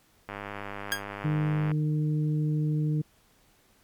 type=click train; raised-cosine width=0.5 ms; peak=-21 dBFS; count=145; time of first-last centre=0.29-1.716 s; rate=101 Hz
type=tone with exponential decay; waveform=sawtooth; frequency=1624 Hz; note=G#6; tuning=39 cents flat; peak=-18 dBFS; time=0.92-1.04 s; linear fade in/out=0 ms; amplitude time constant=25 ms
type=harmonic tone; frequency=152.2 Hz; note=D#3; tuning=38 cents flat; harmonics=1 / 2 / 3; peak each=-24 / -33 / -42 dBFS; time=1.24-3.02 s; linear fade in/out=10 ms
effects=pink hiss -63 dBFS RMS until 3.83 s + MP3 96 kbps

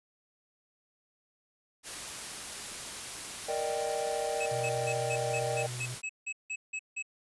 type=noise; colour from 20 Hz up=white; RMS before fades=-40 dBFS; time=1.83-6.02 s; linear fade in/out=50 ms
type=chord; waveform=triangle; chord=Eb major seventh; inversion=second; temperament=equal; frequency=466.2 / 587.3 / 622.3 / 784 Hz; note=Bb4 / D5 / Eb5 / G5; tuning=0 / 0 / 0 / 0 cents; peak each=-34 dBFS; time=3.48-5.67 s; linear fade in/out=10 ms
type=tone bursts; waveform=square; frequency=2581 Hz; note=E7; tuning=37 cents flat; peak=-34 dBFS; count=12; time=4.4-7.026 s; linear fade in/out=10 ms; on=63 ms; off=170 ms
type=tone with vibrato; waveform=triangle; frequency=123.47 Hz; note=B2; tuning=in tune; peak=-35 dBFS; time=4.51-5.95 s; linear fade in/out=10 ms; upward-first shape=square; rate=18 Hz; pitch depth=31 cents each way
effects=resampled to 24000 Hz

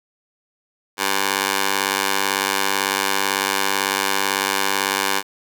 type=tone with high-pass filter; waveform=15% pulse; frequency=98 Hz; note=G2; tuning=in tune; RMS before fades=-21 dBFS; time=0.97-5.23 s; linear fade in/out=50 ms; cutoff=820 Hz; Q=0.61; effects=none

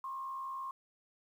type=tone with frequency modulation; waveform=sine; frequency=1070 Hz; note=C6; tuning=38 cents sharp; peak=-38 dBFS; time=0.04-0.71 s; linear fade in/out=2 ms; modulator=69.2 Hz; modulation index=0.5; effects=11-bit

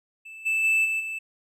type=tone with level steps; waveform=triangle; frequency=2637 Hz; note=E7; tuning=in tune; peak=-38 / -20 / -17 / -22 / -28 dBFS; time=0.25-1.19 s; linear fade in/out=10 ms; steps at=0.45 / 0.63 / 0.84 / 0.99 s; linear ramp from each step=20 ms; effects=resampled to 32000 Hz

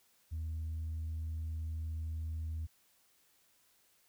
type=tone; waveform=sine; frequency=79.8 Hz; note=D#2; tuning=44 cents sharp; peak=-34 dBFS; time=0.31-2.67 s; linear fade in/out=20 ms; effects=tanh soft clip ceiling -34 dBFS + white hiss -70 dBFS RMS until 4.08 s

